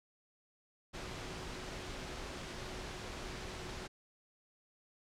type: tone in noise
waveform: sine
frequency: 370 Hz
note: F#4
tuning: in tune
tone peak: -53 dBFS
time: 0.93-3.88 s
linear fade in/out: 20 ms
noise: pink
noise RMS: -44 dBFS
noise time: 0.93-3.88 s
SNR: -12 dB
effects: low-pass 6000 Hz 12 dB/octave